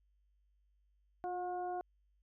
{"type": "harmonic tone with a mistuned harmonic", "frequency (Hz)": 360, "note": "F#4", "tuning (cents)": -47, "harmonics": [1, 2, 3, 4], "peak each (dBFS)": [-42, -38, -53, -55], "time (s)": [1.24, 1.81], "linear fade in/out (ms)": 0, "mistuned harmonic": 1, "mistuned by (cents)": -20, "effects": ["added 50 Hz sine -70 dBFS peak until 2.22 s"]}